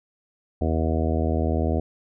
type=harmonic tone; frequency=80.1 Hz; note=E2; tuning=49 cents flat; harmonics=1 / 2 / 3 / 4 / 5 / 6 / 7 / 8 / 9; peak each=-23 / -31 / -28 / -30 / -32 / -32 / -35 / -32 / -34 dBFS; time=0.61-1.8 s; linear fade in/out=5 ms; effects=none